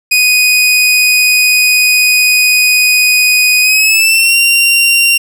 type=tone with pitch glide; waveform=sawtooth; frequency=2489 to 2762 Hz; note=D#7 to F7; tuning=0 to -20 cents; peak=-3 dBFS; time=0.11-5.18 s; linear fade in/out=10 ms; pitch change=+180 cents; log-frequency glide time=3.61-4.37 s; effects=none